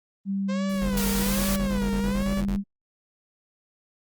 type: tone with pitch glide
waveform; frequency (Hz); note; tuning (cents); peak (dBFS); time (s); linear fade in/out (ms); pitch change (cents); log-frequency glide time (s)
sine; 196 to 198.74; G3 to G3; 0 to +24; -24; 0.25-2.64; 50; +24; 0.57-1.88
type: tone with vibrato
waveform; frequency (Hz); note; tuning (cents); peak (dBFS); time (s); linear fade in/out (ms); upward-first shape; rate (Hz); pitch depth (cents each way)
sawtooth; 515; C5; -28; -28; 0.48-2.42; 20; sine; 1.2; 190
type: tone bursts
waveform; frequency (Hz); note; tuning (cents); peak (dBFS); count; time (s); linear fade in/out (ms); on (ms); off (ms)
square; 47.2; F#1; +35; -28; 16; 0.81-2.566; 10; 91; 20
type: noise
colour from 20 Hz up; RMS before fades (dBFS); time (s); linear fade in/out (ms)
white; -30; 0.97-1.56; 2
effects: Opus 24 kbps